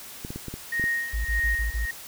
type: clicks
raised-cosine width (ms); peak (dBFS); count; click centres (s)
3; -21; 7; 0.249 / 0.305 / 0.36 / 0.483 / 0.54 / 0.797 / 0.84
type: tone with tremolo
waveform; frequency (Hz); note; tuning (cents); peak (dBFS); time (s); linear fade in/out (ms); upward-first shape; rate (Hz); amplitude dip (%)
sine; 1864.7; A#6; 0; -22; 0.72-1.91; 5; sine; 1.7; 80
type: tone bursts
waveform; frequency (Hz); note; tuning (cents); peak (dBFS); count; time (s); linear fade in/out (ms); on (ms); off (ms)
sine; 55.4; A1; +13; -24; 5; 1.13-1.858; 10; 120; 32
effects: white hiss -42 dBFS RMS until 2.07 s